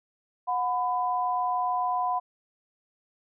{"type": "tone pair together", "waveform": "sine", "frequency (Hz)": [729, 1002], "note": ["F#5", "B5"], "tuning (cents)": [-26, 25], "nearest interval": "tritone", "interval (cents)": 551, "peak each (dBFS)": -27, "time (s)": [0.47, 2.2], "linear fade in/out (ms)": 20, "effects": []}